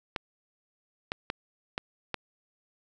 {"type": "clicks", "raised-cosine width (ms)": 0.3, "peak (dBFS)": -14, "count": 5, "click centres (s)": [0.162, 1.119, 1.301, 1.779, 2.143], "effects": []}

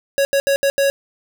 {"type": "tone bursts at uneven times", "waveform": "square", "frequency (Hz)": 554.4, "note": "C#5", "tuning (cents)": 0, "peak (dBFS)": -14, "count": 5, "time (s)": [[0.18, 0.25], [0.33, 0.4], [0.47, 0.56], [0.63, 0.7], [0.78, 0.9]], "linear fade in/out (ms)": 0, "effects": []}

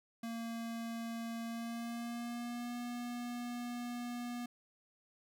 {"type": "tone with pitch glide", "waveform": "square", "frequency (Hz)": [230, 241.7], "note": ["A#3", "B3"], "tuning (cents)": [-23, -37], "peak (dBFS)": -40, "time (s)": [0.23, 4.46], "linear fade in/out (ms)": 5, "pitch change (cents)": 86, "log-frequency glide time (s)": [1.45, 2.76], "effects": []}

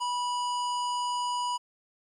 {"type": "harmonic tone", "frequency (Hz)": 979, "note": "B5", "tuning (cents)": -15, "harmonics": [1, 3, 5, 7, 9], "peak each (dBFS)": [-28, -38, -42, -45, -47], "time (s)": [0, 1.58], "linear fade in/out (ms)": 20, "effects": ["11-bit"]}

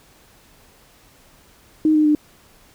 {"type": "tone with pitch steps", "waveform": "sine", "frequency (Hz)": [311.1, 305.6, 300.2], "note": ["D#4", "D#4", "D4"], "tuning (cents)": [0, -31, 38], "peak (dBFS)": -12, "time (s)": [1.85, 2.15], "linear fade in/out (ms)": 2, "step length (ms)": 100, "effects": ["pink hiss -52 dBFS RMS until 2.74 s"]}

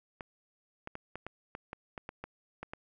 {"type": "clicks", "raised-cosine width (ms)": 0.5, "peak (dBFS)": -25, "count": 12, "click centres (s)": [0.208, 0.874, 0.954, 1.156, 1.266, 1.551, 1.731, 1.978, 2.091, 2.24, 2.63, 2.735], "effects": []}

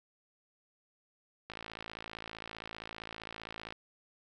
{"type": "click train", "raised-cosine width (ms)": 0.3, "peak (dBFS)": -26, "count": 124, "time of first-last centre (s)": [1.5, 3.724], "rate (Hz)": 55.3, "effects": []}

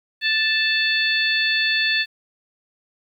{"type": "harmonic tone", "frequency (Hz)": 880, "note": "A5", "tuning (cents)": 0, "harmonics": [2, 3, 4, 5], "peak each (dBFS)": [-21, -23, -24, -25], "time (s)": [0.21, 2.06], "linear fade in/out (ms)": 50, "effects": ["9-bit"]}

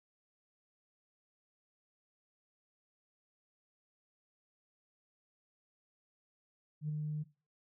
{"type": "tone with ADSR envelope", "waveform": "sine", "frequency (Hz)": 151.5, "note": "D#3", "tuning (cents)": -46, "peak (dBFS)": -31, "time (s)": [6.81, 7.24], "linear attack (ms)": 79, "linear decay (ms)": 13, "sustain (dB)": -3, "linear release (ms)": 21, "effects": ["noise-tail reverb RT60 0.3 s tail -17 dB re dry", "tanh soft clip ceiling -29 dBFS"]}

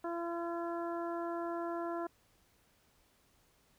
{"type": "harmonic tone", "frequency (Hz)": 340, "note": "F4", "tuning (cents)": -46, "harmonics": [1, 2, 3, 4, 5], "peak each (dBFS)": [-38, -40, -44, -46, -53], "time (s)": [0.04, 2.07], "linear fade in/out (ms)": 5, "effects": ["pink hiss -70 dBFS RMS until 3.78 s"]}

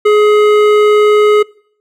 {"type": "tone with hard clipping", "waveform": "sine", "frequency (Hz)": 420.5, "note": "G#4", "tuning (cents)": 22, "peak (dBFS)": -7, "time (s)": [0.05, 1.43], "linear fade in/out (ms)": 10, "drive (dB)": 12, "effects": ["noise-tail reverb RT60 0.6 s tail -24 dB re dry"]}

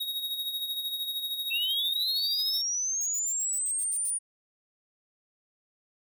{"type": "tone with tremolo", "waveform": "square", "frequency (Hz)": 3773, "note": "A#7", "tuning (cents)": 20, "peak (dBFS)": -29, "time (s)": [0, 2.62], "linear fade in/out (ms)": 10, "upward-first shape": "sine", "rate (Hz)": 13, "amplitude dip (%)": 55}
{"type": "linear sweep", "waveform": "sine", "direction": "up", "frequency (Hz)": [2618, 9600], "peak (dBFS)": -27, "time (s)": [1.5, 4.19], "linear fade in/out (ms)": 20}
{"type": "noise bursts", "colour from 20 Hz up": "violet", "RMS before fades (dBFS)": -42, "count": 9, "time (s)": [3.01, 4.102], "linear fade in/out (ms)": 0, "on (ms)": 52, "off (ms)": 78}
{"effects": []}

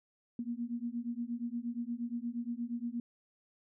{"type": "beating tone pair", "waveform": "sine", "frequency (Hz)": [233.1, 241.6], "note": ["A#3", "B3"], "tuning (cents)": [0, -38], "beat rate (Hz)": 8.5, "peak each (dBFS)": [-38, -38], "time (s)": [0.39, 3], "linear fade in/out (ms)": 2, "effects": []}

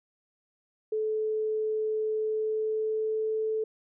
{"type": "tone with pitch glide", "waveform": "sine", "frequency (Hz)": [433.5, 437.5], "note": ["A4", "A4"], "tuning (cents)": [-26, -10], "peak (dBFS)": -26, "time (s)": [0.92, 3.64], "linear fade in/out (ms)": 5, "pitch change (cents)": 16, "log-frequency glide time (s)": [2.16, 3.42], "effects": []}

